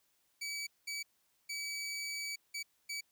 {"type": "tone bursts at uneven times", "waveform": "20% pulse", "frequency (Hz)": 2286, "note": "D7", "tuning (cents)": -47, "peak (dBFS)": -33, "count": 5, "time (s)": [[0.41, 0.67], [0.87, 1.03], [1.49, 2.36], [2.54, 2.63], [2.89, 3.01]], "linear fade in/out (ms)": 10, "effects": ["white hiss -75 dBFS RMS until 3.11 s"]}